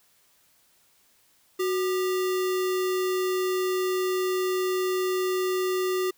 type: tone with sample-and-hold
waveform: sine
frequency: 370 Hz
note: F#4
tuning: in tune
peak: -23 dBFS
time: 1.59-6.11 s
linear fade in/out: 10 ms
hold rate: 1575 Hz
effects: white hiss -63 dBFS RMS until 6.17 s